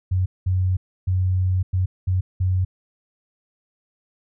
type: tone bursts at uneven times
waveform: sine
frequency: 92.5 Hz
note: F#2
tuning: in tune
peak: -17 dBFS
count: 6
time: 0.11-0.26 / 0.46-0.77 / 1.07-1.63 / 1.73-1.86 / 2.07-2.21 / 2.4-2.65 s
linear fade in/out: 10 ms
effects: none